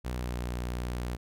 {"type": "tone with pitch glide", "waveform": "sawtooth", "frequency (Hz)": [61.9, 60.59], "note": ["B1", "B1"], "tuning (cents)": [5, -32], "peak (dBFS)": -28, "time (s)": [0.04, 1.17], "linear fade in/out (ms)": 20, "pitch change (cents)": -37, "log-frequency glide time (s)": [0.17, 0.38], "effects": []}